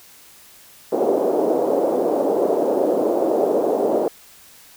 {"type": "band-pass noise", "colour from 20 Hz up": "pink", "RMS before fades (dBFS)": -19, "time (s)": [0.92, 4.08], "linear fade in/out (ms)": 5, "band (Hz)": [350, 610], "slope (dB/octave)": 24, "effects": ["white hiss -47 dBFS RMS until 4.76 s"]}